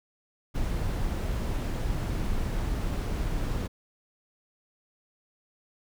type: noise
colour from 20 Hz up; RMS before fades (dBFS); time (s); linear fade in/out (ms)
brown; -29; 0.54-3.68; 20
effects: none